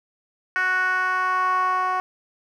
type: tone with band-pass filter sweep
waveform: 10% pulse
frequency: 370 Hz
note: F#4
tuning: in tune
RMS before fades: -22 dBFS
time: 0.56-2 s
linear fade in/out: 0 ms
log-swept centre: 1600 to 940 Hz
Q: 4.2
effects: none